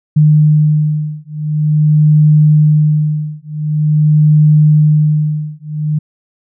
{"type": "beating tone pair", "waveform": "sine", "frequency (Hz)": [151.7, 152.16], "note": ["D#3", "D#3"], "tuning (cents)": [-44, -38], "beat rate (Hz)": 0.46, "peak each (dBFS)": -10, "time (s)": [0.16, 5.99], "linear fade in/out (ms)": 10, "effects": []}